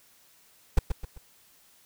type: noise with echo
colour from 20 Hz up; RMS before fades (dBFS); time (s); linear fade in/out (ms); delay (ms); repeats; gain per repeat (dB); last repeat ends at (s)
brown; -17; 0.77-0.79; 5; 130; 3; -8; 1.18
effects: white hiss -60 dBFS RMS until 1.85 s

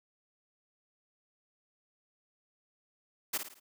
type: noise with echo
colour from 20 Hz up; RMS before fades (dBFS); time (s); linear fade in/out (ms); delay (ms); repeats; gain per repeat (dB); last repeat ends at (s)
white; -32; 3.33-3.38; 10; 55; 4; -7; 3.6
effects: high-pass 200 Hz 12 dB/octave

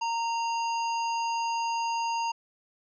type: harmonic tone with a mistuned harmonic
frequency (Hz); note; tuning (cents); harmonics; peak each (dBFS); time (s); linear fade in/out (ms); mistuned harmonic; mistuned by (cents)
925; A#5; -14; 1 / 3 / 5 / 7; -27 / -37 / -41 / -44; 0.01-2.32; 10; 5; +72
effects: none

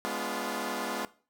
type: chord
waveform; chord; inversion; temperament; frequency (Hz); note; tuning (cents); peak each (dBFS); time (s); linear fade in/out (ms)
10% pulse; G# diminished seventh; none; equal with one note detuned; 207.7 / 246.9 / 287 / 349.2; G#3 / B3 / D4 / F4; 0 / 0 / -40 / 0; -29 / -28 / -31 / -29; 0.05-1.05; 0
effects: noise-tail reverb RT60 0.4 s tail -19 dB re dry

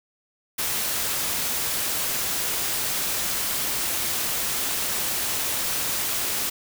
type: noise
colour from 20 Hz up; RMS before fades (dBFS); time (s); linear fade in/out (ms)
white; -26; 0.58-6.5; 10
effects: none

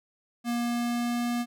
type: tone with pitch glide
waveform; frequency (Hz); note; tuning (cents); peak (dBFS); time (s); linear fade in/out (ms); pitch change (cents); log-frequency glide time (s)
square; 237.8 to 239.7; A#3 to A#3; +35 to +48; -27; 0.44-1.46; 50; +13; 0.56-1.28
effects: none

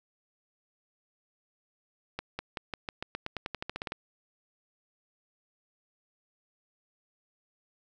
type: accelerating click train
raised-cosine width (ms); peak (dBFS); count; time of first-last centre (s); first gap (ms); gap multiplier
0.3; -18; 17; 2.19-3.921; 200; 0.91
effects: none

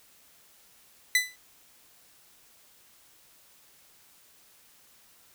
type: tone with exponential decay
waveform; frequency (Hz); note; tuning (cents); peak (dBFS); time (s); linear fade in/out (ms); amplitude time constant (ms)
sawtooth; 1999; B6; +20; -14; 1.15-1.36; 2; 44
effects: white hiss -59 dBFS RMS until 5.34 s

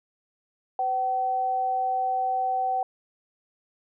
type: tone pair together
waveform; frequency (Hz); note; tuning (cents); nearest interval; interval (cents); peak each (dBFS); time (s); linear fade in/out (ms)
sine; 508.1 / 763; B4 / G5; +49 / -47; perfect fifth; 704; -35 / -23; 0.79-2.83; 2
effects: none

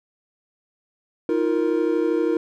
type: chord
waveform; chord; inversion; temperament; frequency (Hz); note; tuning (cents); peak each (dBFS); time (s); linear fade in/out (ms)
triangle; Eb suspended second; none; equal with one note detuned; 316.6 / 349.2 / 466.2; Eb4 / F4 / Bb4; +30 / 0 / 0; -21; 1.29-2.37; 2
effects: none

